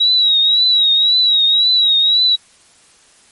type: tone with vibrato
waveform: sine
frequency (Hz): 3851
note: B7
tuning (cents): -44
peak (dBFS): -9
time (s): 0-2.36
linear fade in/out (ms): 10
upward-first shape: triangle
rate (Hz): 1.9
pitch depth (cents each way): 79
effects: white hiss -49 dBFS RMS until 3.31 s + MP3 48 kbps